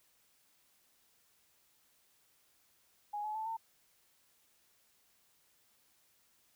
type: tone with pitch steps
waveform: sine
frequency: 830 / 852.8 / 876.3 / 900.4 Hz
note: G#5 / G#5 / A5 / A5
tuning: -1 / +46 / -7 / +40 cents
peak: -36 dBFS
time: 3.13-3.57 s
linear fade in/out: 10 ms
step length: 110 ms
effects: white hiss -71 dBFS RMS until 6.55 s